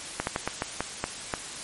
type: slowing click train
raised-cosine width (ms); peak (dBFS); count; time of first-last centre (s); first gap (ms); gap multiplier
0.5; -11; 8; 0.2-1.338; 71; 1.27
effects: white hiss -38 dBFS RMS until 1.63 s + MP3 48 kbps